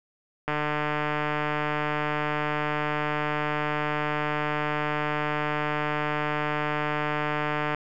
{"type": "click train", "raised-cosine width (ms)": 0.5, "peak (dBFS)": -12, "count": 1091, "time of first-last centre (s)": [0.48, 7.747], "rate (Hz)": 150, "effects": []}